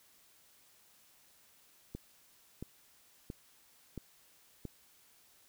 click train, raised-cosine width 3 ms, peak -28 dBFS, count 5, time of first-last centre 1.95-4.653 s, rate 1.48 Hz, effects white hiss -65 dBFS RMS until 5.48 s

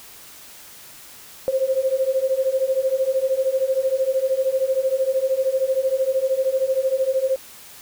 sine beating tone pair, 520 / 533 Hz, C5 / C5, -11 / +32 cents, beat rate 13 Hz, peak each -22 / -20 dBFS, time 1.48-7.36 s, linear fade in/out 0 ms, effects white hiss -43 dBFS RMS until 7.81 s

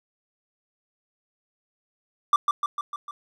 triangle tone with echo, 1174.7 Hz, D6, in tune, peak -12 dBFS, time 2.33-2.36 s, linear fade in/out 2 ms, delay 150 ms, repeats 5, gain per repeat -4 dB, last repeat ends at 3.11 s, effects none

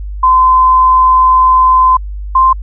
sine tone pair in turn, 1028 / 1045.4 Hz, C6 / C6, -31 / -2 cents, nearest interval unison, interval 29 cents, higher second, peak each -4 dBFS, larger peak neither, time 0.23-1.97 / 2.35-2.53 s, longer first, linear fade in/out 5 ms, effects added 50 Hz sine -19 dBFS peak until 2.62 s

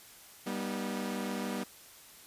sawtooth chord, G augmented, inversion none, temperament equal with one note detuned, 196 / 242.8 / 311.1 Hz, G3 / B3 / D#4, 0 / -29 / 0 cents, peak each -33 / -33 / -39 dBFS, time 0.46-1.64 s, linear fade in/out 10 ms, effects white hiss -54 dBFS RMS until 2.26 s + resampled to 32000 Hz

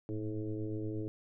sine tone with frequency modulation, 216.2 Hz, A3, 30 cents flat, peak -34 dBFS, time 0.09-1.08 s, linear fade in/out 0 ms, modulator 106 Hz, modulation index 2.1, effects none

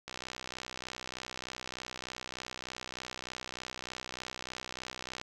click train, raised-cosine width 0.2 ms, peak -22 dBFS, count 326, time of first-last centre 0.08-5.214 s, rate 63.3 Hz, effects 10-bit

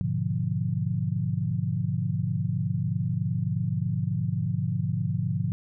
sine chord, G# diminished seventh, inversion none, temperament equal, 103.83 / 123.47 / 146.83 / 174.61 Hz, G#2 / B2 / D3 / F3, 0 / 0 / 0 / 0 cents, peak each -30 dBFS, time 0.01-5.52 s, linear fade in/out 0 ms, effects none

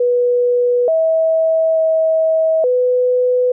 sine tone with pitch steps, 489 / 646 / 642 / 499.1 Hz, B4 / E5 / E5 / B4, -17 / -35 / -46 / +18 cents, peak -11 dBFS, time 0-3.52 s, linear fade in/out 5 ms, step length 880 ms, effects none

